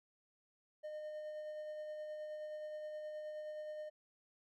triangle tone with tremolo, 610 Hz, D#5, 34 cents flat, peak -40 dBFS, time 0.83-3.9 s, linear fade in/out 20 ms, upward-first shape sine, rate 9.5 Hz, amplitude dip 25%, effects none

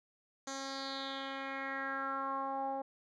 10% pulse tone with low-pass filter sweep, 271 Hz, C#4, 39 cents flat, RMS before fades -39 dBFS, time 0.47-2.82 s, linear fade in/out 5 ms, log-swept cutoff 6400 to 700 Hz, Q 4.3, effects none

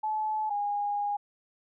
sine tone pair in turn, 862 / 819.3 Hz, A5 / G#5, -36 / -24 cents, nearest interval minor second, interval 88 cents, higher first, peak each -27 / -27 dBFS, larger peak neither, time 0.03-0.5 / 0.5-1.17 s, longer second, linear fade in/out 10 ms, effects none

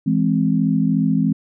sine chord, E augmented, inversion none, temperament equal, 164.81 / 207.7 / 261.6 Hz, E3 / G#3 / B#3, 0 / 0 / 0 cents, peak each -19 dBFS, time 0.06-1.33 s, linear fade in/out 10 ms, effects none

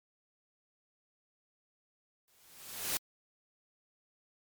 white noise with exponential growth, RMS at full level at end -31 dBFS, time 2.28-2.97 s, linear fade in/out 0 ms, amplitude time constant 150 ms, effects MP3 96 kbps

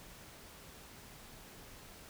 silence, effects pink hiss -54 dBFS RMS until 2.09 s

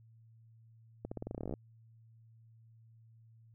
accelerating click train, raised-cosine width 2 ms, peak -26 dBFS, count 16, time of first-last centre 1.05-1.538 s, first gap 65 ms, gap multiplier 0.89, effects added 113 Hz sine -58 dBFS peak until 3.54 s

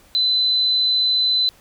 sine tone, 4023 Hz, B7, 31 cents sharp, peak -15 dBFS, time 0.15-1.49 s, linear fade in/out 0 ms, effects pink hiss -52 dBFS RMS until 1.6 s

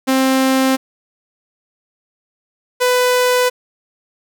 sawtooth tone pair in turn, 263.9 / 498.2 Hz, C4 / B4, +15 / +15 cents, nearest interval major seventh, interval 1100 cents, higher second, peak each -8 dBFS, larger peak neither, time 0.07-0.77 / 2.8-3.5 s, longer neither, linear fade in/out 20 ms, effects none

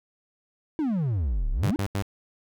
triangle exponential two-way sweep, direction down then up, 329.6 to 31.79 to 329.6 Hz, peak -21 dBFS, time 0.79-1.76 s, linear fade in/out 0 ms, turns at 1.51 s
sawtooth tone bursts, 99 Hz, G2, 18 cents sharp, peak -21 dBFS, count 3, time 1.63-2.023 s, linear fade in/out 0 ms, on 75 ms, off 84 ms
effects none

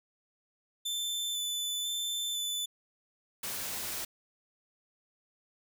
sawtooth tone with vibrato, 3520 Hz, A7, in tune, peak -29 dBFS, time 0.85-2.66 s, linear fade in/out 10 ms, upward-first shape square, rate 1 Hz, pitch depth 10 cents each way
white noise, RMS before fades -37 dBFS, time 3.43-4.05 s, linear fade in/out 5 ms
effects none

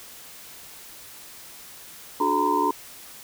sine tone cluster, 294.9 / 365.9 / 427.2 / 933 / 1016 Hz, D4 / F#4 / G#4 / A#5 / B5, +7 / -19 / +49 / +1 / +49 cents, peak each -27 / -29 / -29 / -23 / -25 dBFS, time 2.2-2.71 s, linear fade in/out 5 ms, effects white hiss -44 dBFS RMS until 3.23 s

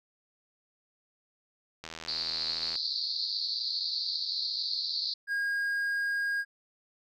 click train, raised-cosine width 0.2 ms, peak -23 dBFS, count 75, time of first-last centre 1.84-2.755 s, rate 80.9 Hz
white band-pass noise, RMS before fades -33 dBFS, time 2.08-5.14 s, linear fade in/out 5 ms, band 4100 to 4700 Hz, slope 96 dB/octave
triangle tone, 1629 Hz, G#6, 34 cents flat, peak -26 dBFS, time 5.27-6.45 s, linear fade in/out 50 ms
effects none

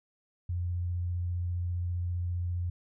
sine tone with vibrato, 88 Hz, F2, 14 cents sharp, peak -29 dBFS, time 0.49-2.7 s, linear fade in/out 5 ms, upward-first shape sine, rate 15 Hz, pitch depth 13 cents each way, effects none

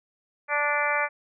harmonic tone, 292.4 Hz, D4, 7 cents flat, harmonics 2 / 3 / 4 / 5 / 6 / 7 / 8, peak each -30 / -30 / -30 / -30 / -30 / -30 / -30 dBFS, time 0.48-1.09 s, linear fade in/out 50 ms, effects none

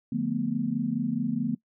sine chord, B half-diminished seventh, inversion first, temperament just, 148.16 / 177.8 / 222.2 / 246.9 Hz, D3 / F3 / A3 / B3, +16 / +31 / +17 / 0 cents, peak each -34 / -34 / -29 / -29 dBFS, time 0.12-1.55 s, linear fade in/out 5 ms, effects noise-tail reverb RT60 0.1 s tail -21 dB re dry

